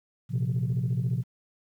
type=chord; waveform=sine; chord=Bb suspended second; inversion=none; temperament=equal; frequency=116.54 / 130.81 / 174.61 Hz; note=Bb2 / C3 / F3; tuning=0 / 0 / 0 cents; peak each=-27 / -26 / -31 dBFS; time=0.29-1.24 s; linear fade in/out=50 ms; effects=tanh soft clip ceiling -20 dBFS + 10-bit